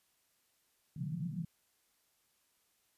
white band-pass noise, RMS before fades -39 dBFS, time 0.96-1.45 s, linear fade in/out 5 ms, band 140 to 180 Hz, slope 48 dB/octave, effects white hiss -75 dBFS RMS until 2.97 s + resampled to 32000 Hz

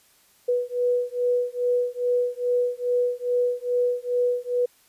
sine beating tone pair, 489.5 / 491.9 Hz, B4 / B4, -15 / -7 cents, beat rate 2.4 Hz, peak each -24 / -24 dBFS, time 0.48-4.66 s, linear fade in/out 10 ms, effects white hiss -59 dBFS RMS until 4.88 s + resampled to 32000 Hz

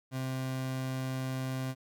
30% pulse tone, 130.81 Hz, C3, in tune, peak -30 dBFS, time 0.11-1.75 s, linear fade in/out 50 ms, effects none

